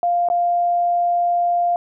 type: tone with dropouts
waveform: sine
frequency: 698.5 Hz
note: F5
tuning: in tune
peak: -15 dBFS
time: 0.03-1.76 s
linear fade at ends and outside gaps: 1 ms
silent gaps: 0.287-0.3 s
effects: none